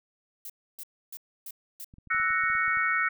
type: noise bursts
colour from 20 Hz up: violet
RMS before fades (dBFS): -40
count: 5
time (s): 0.45-1.845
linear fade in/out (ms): 2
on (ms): 47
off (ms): 290
type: clicks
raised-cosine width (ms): 5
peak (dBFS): -38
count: 11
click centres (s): 1.939 / 1.984 / 2.073 / 2.147 / 2.2 / 2.305 / 2.437 / 2.501 / 2.552 / 2.68 / 2.772
type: chord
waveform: sine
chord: F# dominant seventh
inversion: third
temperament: equal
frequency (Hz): 1318.5 / 1480 / 1864.7 / 2217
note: E6 / F#6 / A#6 / C#7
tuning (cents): 0 / 0 / 0 / 0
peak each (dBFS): -29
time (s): 2.1-3.09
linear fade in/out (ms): 10
effects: none